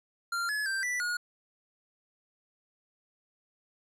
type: tone with pitch steps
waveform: square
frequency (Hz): 1387 / 1703 / 1571 / 1972 / 1442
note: F6 / G#6 / G6 / B6 / F#6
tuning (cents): -12 / +43 / +3 / -3 / -45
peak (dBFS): -30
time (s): 0.32-1.17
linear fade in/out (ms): 5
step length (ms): 170
effects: low-pass 11000 Hz 12 dB/octave